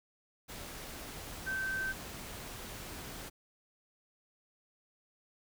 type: tone in noise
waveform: sine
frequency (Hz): 1549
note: G6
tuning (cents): -21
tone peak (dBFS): -33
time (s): 1.46-1.93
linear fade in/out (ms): 20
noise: pink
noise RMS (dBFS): -45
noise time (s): 0.48-3.3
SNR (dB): +9
effects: none